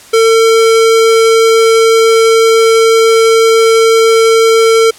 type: tone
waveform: square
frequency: 451 Hz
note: A4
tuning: 43 cents sharp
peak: -5 dBFS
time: 0.13-4.91 s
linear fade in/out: 10 ms
effects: white hiss -36 dBFS RMS until 4.98 s + low-pass 10000 Hz 12 dB/octave